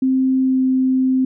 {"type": "tone with pitch glide", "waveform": "sine", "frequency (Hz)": [261.8, 260], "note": ["C4", "C4"], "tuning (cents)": [1, -11], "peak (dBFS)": -13, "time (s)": [0.02, 1.25], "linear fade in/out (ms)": 5, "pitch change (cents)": -12, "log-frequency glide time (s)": [0.42, 0.62], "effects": []}